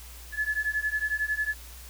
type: beating tone pair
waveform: sine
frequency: 1712 / 1723 Hz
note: A6 / A6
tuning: -48 / -37 cents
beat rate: 11 Hz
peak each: -29 dBFS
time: 0.32-1.55 s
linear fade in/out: 50 ms
effects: added 60 Hz sine -44 dBFS peak until 1.89 s + white hiss -48 dBFS RMS until 1.89 s